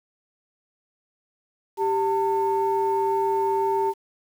sine tone pair together, 392 / 899 Hz, G4 / A5, 0 / +37 cents, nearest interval octave + major second, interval 1437 cents, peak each -22 / -22 dBFS, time 1.77-3.94 s, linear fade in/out 50 ms, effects tanh soft clip ceiling -13 dBFS + 8-bit

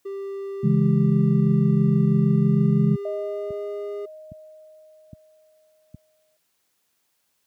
triangle tone with pitch glide, 393.5 to 407.8 Hz, G4 to G#4, +7 to -32 cents, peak -27 dBFS, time 0.05-4.06 s, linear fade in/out 10 ms, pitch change +61 cents, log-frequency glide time 2.22-3.6 s
sine chord, C# minor, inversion none, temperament equal, 138.59 / 164.81 / 207.7 Hz, C#3 / E3 / G#3, 0 / 0 / 0 cents, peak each -20 dBFS, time 0.63-2.96 s, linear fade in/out 10 ms
click train, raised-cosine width 5 ms, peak -26 dBFS, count 6, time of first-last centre 1.88-5.945 s, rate 1.23 Hz
sine tone with exponential decay, 622.3 Hz, D#5, in tune, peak -26 dBFS, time 3.05-6.37 s, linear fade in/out 5 ms, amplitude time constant 720 ms
effects white hiss -71 dBFS RMS until 7.46 s + high-pass 80 Hz 12 dB/octave

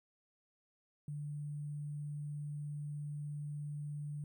sine tone with sample-and-hold, 147.2 Hz, D3, 4 cents sharp, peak -39 dBFS, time 1.08-4.24 s, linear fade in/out 2 ms, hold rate 8820 Hz, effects none

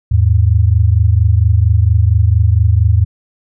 sine tone pair together, 81.65 / 106 Hz, E2 / G#2, -16 / +36 cents, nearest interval perfect fourth, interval 452 cents, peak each -10 dBFS, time 0.11-3.05 s, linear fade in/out 10 ms, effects none

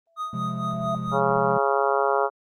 sine tone with exponential growth, 665 Hz, E5, 15 cents sharp, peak -24 dBFS, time 0.07-0.95 s, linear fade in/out 2 ms, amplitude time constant 190 ms
triangle tone with tremolo, 1244.5 Hz, D#6, in tune, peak -24 dBFS, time 0.16-1.22 s, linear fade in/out 50 ms, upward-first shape sine, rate 4.4 Hz, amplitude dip 75%
triangle chord, F minor, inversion second, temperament equal, 130.81 / 174.61 / 207.7 Hz, C3 / F3 / Ab3, 0 / 0 / 0 cents, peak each -30 dBFS, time 0.33-1.58 s, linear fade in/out 5 ms
harmonic tone, 138.1 Hz, C#3, 6 cents flat, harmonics 3 / 4 / 5 / 6 / 7 / 8 / 9 / 10, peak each -25 / -26 / -27 / -28 / -28 / -29 / -30 / -30 dBFS, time 1.11-2.3 s, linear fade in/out 50 ms
effects Opus 32 kbps

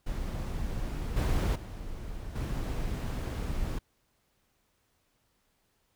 brown noise with level steps, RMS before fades -34 / -26 / -40 / -32 dBFS, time 0.06-3.79 s, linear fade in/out 10 ms, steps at 1.16 / 1.55 / 2.35 s, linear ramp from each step 10 ms, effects pink hiss -73 dBFS RMS until 5.95 s

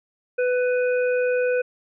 harmonic tone, 497.8 Hz, B4, 14 cents sharp, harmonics 1 / 3 / 5, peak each -19 / -29 / -33 dBFS, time 0.38-1.62 s, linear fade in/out 10 ms, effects none

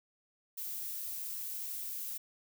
violet noise, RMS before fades -40 dBFS, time 0.57-2.18 s, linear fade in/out 10 ms, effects none

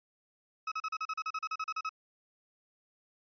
35% pulse tone bursts, 1283 Hz, E6, 47 cents flat, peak -31 dBFS, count 15, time 0.67-1.893 s, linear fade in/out 5 ms, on 47 ms, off 37 ms, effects resampled to 11025 Hz

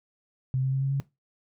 sine tone with pitch steps, 130.81 / 132.56 / 134.33 / 136.13 / 137.95 Hz, C3 / C3 / C3 / C#3 / C#3, 0 / +23 / +46 / -31 / -8 cents, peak -23 dBFS, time 0.54-1 s, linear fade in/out 0 ms, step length 92 ms, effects noise-tail reverb RT60 0.2 s tail -18 dB re dry

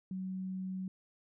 sine tone, 187.6 Hz, F#3, 24 cents sharp, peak -36 dBFS, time 0.11-0.88 s, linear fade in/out 2 ms, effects none

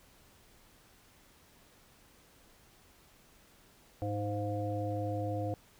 harmonic tone with a mistuned harmonic, 103.83 Hz, G#2, in tune, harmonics 1 / 3 / 5 / 7, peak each -35 / -39 / -38 / -40 dBFS, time 4.02-5.54 s, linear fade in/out 0 ms, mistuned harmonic 7, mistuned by -44 cents, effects pink hiss -62 dBFS RMS until 5.79 s

